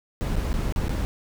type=noise with dropouts; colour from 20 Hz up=brown; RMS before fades=-25 dBFS; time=0.21-1.05 s; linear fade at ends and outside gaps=0 ms; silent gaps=0.357-0.364 / 0.53-0.54 / 0.724-0.761 / 0.883-0.894 s; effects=none